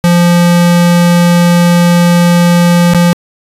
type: tone with dropouts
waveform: square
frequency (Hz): 173.7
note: F3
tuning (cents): -9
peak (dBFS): -5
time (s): 0.04-3.13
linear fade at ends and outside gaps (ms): 0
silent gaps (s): 2.936-2.947
effects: resampled to 32000 Hz